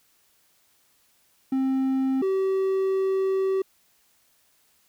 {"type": "tone pair in turn", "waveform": "triangle", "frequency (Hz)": [265, 383.5], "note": ["C4", "G4"], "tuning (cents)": [22, -38], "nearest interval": "tritone", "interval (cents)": 640, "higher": "second", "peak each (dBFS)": -19, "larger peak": "neither", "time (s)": [[1.52, 2.22], [2.22, 3.62]], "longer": "second", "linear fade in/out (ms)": 5, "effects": ["white hiss -64 dBFS RMS until 4.88 s"]}